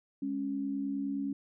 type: tone pair together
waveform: sine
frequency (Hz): 207.5 / 277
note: G#3 / C#4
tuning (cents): -1 / -1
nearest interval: perfect fourth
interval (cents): 500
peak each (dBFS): -38 / -32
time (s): 0.22-1.33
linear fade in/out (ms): 5
effects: none